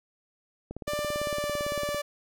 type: click train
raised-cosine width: 2 ms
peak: -23 dBFS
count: 23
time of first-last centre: 0.71-1.946 s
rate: 17.8 Hz
type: tone with pitch glide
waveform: sawtooth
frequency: 591 to 583.2 Hz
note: D5 to D5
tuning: +11 to -12 cents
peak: -25 dBFS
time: 0.87-2.02 s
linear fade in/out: 10 ms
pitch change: -23 cents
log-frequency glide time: 1.13-1.69 s
effects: none